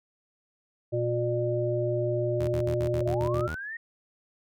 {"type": "harmonic tone", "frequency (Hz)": 119.8, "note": "A#2", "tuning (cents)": 48, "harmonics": [1, 3, 5], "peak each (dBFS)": [-29, -29, -29], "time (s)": [0.92, 3.48], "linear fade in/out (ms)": 20}
{"type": "tone bursts", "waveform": "sawtooth", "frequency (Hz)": 79, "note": "D#2", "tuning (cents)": 27, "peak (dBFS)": -29, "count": 9, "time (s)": [2.4, 3.552], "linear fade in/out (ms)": 5, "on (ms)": 80, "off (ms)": 54}
{"type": "linear sweep", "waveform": "sine", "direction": "up", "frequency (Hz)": [524, 1883], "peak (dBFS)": -34, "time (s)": [3, 3.77], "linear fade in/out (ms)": 5}
{"effects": []}